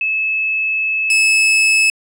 sine / 40% pulse tone pair in turn, 2600 / 2600 Hz, E7 / E7, -24 / -24 cents, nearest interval unison, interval 0 cents, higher neither, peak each -15 / -9 dBFS, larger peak second, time 0.01-1.1 / 1.1-1.9 s, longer first, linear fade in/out 2 ms, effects low-pass 12000 Hz 12 dB/octave

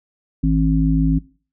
harmonic tone, 53.6 Hz, A1, 45 cents flat, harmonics 1 / 3 / 5, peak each -18 / -18 / -18 dBFS, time 0.43-1.19 s, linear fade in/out 10 ms, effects noise-tail reverb RT60 0.4 s tail -21 dB re dry

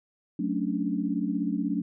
sine chord, D major seventh, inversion first, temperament equal, 185 / 220 / 277.2 / 293.7 Hz, F#3 / A3 / C#4 / D4, 0 / 0 / 0 / 0 cents, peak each -31 dBFS, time 0.39-1.82 s, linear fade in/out 5 ms, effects none

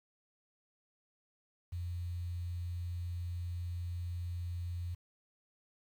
sine tone with quantisation, 87.31 Hz, F2, in tune, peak -36 dBFS, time 1.72-4.95 s, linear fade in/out 10 ms, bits 10, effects none

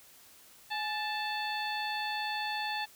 harmonic tone with a mistuned harmonic, 880 Hz, A5, in tune, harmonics 1 / 2 / 3 / 4 / 5, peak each -35 / -38 / -40 / -41 / -42 dBFS, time 0.7-2.86 s, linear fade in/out 20 ms, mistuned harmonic 1, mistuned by -75 cents, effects white hiss -57 dBFS RMS until 2.95 s

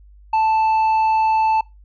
sine tone with tanh clipping, 880 Hz, A5, in tune, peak -15 dBFS, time 0.33-1.61 s, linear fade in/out 5 ms, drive 5 dB, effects noise-tail reverb RT60 0.2 s tail -22 dB re dry + added 50 Hz sine -43 dBFS peak until 1.84 s

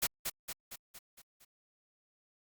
white noise with echo, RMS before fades -30 dBFS, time 0.02-0.07 s, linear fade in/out 10 ms, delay 230 ms, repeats 6, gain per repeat -5 dB, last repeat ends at 1.45 s, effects Opus 48 kbps

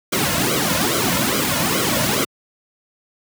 pink noise with flanger, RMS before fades -19 dBFS, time 0.12-2.25 s, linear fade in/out 10 ms, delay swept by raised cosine 1.1 to 2.6 ms, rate 2.4 Hz, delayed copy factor -0.85, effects high-pass 100 Hz 12 dB/octave

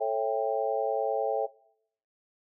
sine chord, A dominant seventh, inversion none, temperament just, 440 / 550 / 660 / 792 Hz, A4 / C#5 / E5 / G5, 0 / -14 / +2 / +18 cents, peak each -31 dBFS, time 0-1.47 s, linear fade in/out 20 ms, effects noise-tail reverb RT60 0.7 s tail -21 dB re dry

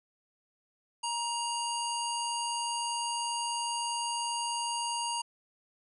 harmonic tone, 943 Hz, A#5, 20 cents sharp, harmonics 1 / 3 / 5 / 7 / 9 / 10, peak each -33 / -38 / -40 / -41 / -43 / -43 dBFS, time 1.03-5.22 s, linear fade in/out 10 ms, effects none

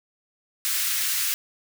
white high-pass noise, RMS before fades -25 dBFS, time 0.65-1.34 s, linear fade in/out 0 ms, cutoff 1400 Hz, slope 24 dB/octave, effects none

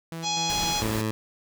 sawtooth tone with tremolo, 164.7 Hz, E3, 1 cent flat, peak -29 dBFS, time 0.12-0.73 s, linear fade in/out 0 ms, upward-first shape square, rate 4 Hz, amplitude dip 50%
harmonic tone, 835 Hz, G#5, 9 cents sharp, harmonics 1 / 3 / 4 / 5 / 6 / 7 / 8 / 9, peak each -29 / -36 / -31 / -32 / -36 / -33 / -38 / -41 dBFS, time 0.22-0.84 s, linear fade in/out 50 ms
pink noise, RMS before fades -33 dBFS, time 0.49-1.02 s, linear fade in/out 10 ms
15% pulse tone, 109.2 Hz, A2, 13 cents flat, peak -19 dBFS, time 0.82-1.11 s, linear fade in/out 0 ms
effects none

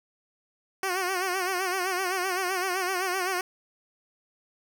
10% pulse tone with vibrato, 370.5 Hz, F#4, 2 cents sharp, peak -18 dBFS, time 0.83-3.41 s, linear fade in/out 2 ms, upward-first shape sine, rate 7.8 Hz, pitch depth 82 cents each way, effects none

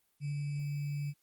sine tone with sample-and-hold, 144.6 Hz, D3, 27 cents flat, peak -33 dBFS, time 0.2-1.14 s, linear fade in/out 50 ms, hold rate 2450 Hz, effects white hiss -75 dBFS RMS until 1.22 s + Opus 32 kbps

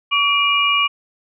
sine tone cluster, 1139 / 2381 / 2875 Hz, C#6 / D7 / F7, +47 / +23 / +50 cents, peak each -18 dBFS, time 0.11-0.88 s, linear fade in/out 20 ms, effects none

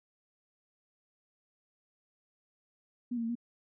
sine tone with pitch steps, 243.5 / 232.2 / 228 / 237.5 Hz, B3 / A#3 / A#3 / A#3, -24 / -7 / -38 / +33 cents, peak -31 dBFS, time 3.11-3.354 s, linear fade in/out 10 ms, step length 61 ms, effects none

